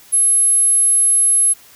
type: tone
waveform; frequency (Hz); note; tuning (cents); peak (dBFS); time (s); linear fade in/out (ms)
sine; 10800; E9; +41; -10; 0.12-1.54; 20
effects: white hiss -45 dBFS RMS until 1.75 s